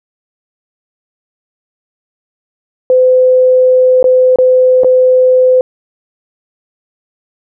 sine tone with dropouts, 510 Hz, C5, 44 cents flat, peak -4 dBFS, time 2.9-5.61 s, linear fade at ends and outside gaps 1 ms, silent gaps 4.028-4.042 / 4.359-4.386 / 4.835-4.845 s, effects none

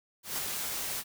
white noise with ADSR envelope, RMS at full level -32 dBFS, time 0.23-1.04 s, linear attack 150 ms, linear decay 13 ms, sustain -3 dB, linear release 49 ms, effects none

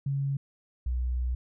sine tone pair in turn, 138.59 / 61.93 Hz, C#3 / B1, 0 / +5 cents, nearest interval octave + major second, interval 1395 cents, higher first, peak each -26 dBFS, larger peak neither, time 0.06-0.37 / 0.86-1.35 s, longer second, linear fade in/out 5 ms, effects none

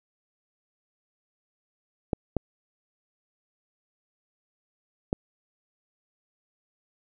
clicks, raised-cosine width 2 ms, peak -11 dBFS, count 3, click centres 2.132 / 2.367 / 5.129 s, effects none

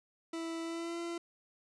40% pulse tone with pitch glide, 329.6 to 340 Hz, E4 to F4, 0 to -46 cents, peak -36 dBFS, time 0.33-1.18 s, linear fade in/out 5 ms, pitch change +54 cents, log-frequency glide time 0.62-0.99 s, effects resampled to 22050 Hz

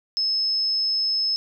sine tone, 5200 Hz, E8, 24 cents flat, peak -20 dBFS, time 0.17-1.36 s, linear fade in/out 0 ms, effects none

